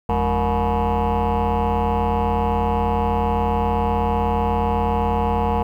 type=tone with frequency modulation; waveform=sine; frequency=466.2 Hz; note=A#4; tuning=in tune; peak=-14 dBFS; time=0.09-5.63 s; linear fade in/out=5 ms; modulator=128 Hz; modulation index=4; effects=tanh soft clip ceiling -16 dBFS + 9-bit